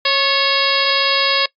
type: harmonic tone with a mistuned harmonic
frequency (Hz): 549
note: C#5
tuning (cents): -17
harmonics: 1 / 2 / 3 / 4 / 5 / 6 / 7 / 8 / 9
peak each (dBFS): -22 / -22 / -22 / -22 / -22 / -22 / -22 / -22 / -22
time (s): 0.05-1.46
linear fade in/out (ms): 5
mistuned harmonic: 3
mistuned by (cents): +64
effects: noise-tail reverb RT60 0.1 s tail -21 dB re dry + AAC 64 kbps

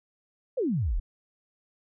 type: exponential sweep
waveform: sine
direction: down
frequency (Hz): 569 to 32.5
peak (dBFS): -24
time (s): 0.57-1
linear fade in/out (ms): 10
effects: none

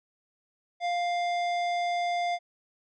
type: tone with hard clipping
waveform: sine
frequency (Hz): 700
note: F5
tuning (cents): +4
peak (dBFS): -28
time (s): 0.8-2.39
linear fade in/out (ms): 50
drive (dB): 15
effects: low-pass 6000 Hz 12 dB/octave

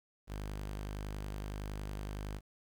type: tone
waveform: sawtooth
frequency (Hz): 50.8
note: G#1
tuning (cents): -38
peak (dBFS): -35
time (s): 0.27-2.41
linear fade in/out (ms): 50
effects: 11-bit

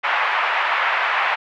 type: band-pass noise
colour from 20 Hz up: pink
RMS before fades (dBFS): -20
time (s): 0.03-1.36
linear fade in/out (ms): 20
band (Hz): 810 to 2500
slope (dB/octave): 24
effects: none

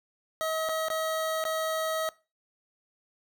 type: tone with dropouts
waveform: 25% pulse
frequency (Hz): 638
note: D#5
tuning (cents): +43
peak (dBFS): -24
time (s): 0.41-2.09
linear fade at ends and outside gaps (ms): 0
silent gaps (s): 0.689-0.693 / 0.884-0.902 / 1.44-1.452
effects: noise-tail reverb RT60 0.3 s tail -21 dB re dry

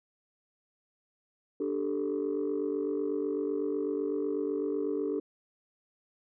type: chord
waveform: sine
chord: D suspended fourth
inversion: none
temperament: equal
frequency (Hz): 293.7 / 392 / 440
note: D4 / G4 / A4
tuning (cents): 0 / 0 / 0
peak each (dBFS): -32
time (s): 1.6-5.2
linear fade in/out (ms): 5
effects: tanh soft clip ceiling -23 dBFS

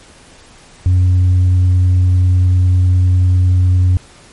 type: tone with tanh clipping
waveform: sine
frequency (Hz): 91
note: F#2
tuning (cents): -28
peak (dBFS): -8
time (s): 0.86-3.97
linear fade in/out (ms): 0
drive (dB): 1
effects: pink hiss -42 dBFS RMS until 4.32 s + MP3 48 kbps

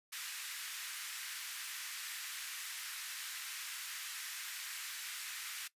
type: high-pass noise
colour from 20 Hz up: pink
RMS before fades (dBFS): -44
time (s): 0.12-5.68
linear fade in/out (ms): 10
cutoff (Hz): 1500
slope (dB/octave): 24
effects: noise-tail reverb RT60 0.1 s tail -18 dB re dry + resampled to 32000 Hz

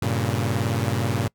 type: chord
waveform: sawtooth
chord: G diminished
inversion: none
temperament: equal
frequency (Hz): 98 / 116.54 / 138.59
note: G2 / Bb2 / Db3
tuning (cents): 0 / 0 / 0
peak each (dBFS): -22 / -21 / -24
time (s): 0.02-1.28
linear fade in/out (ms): 5
effects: noise-tail reverb RT60 0.1 s tail -24 dB re dry

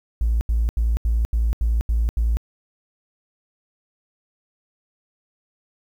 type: tone bursts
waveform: triangle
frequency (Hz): 56.7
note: A#1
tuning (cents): -47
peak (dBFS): -13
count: 8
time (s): 0.21-2.37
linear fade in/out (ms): 0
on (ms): 200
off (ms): 80
effects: tanh soft clip ceiling -14 dBFS + 9-bit

